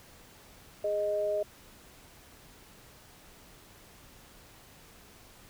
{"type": "tone pair together", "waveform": "sine", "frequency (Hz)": [414, 620.3], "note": ["G#4", "D#5"], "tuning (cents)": [-5, -5], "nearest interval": "perfect fifth", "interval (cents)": 700, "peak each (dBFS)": [-34, -28], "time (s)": [0.84, 1.43], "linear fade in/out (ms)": 5, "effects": ["pink hiss -55 dBFS RMS until 5.49 s"]}